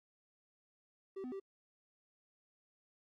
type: tone with pitch steps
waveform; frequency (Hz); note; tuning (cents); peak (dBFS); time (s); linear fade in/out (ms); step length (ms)
triangle; 387 / 252.1 / 389.7; G4 / B3 / G4; -22 / +36 / -10; -39; 1.16-1.4; 10; 80
effects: AAC 64 kbps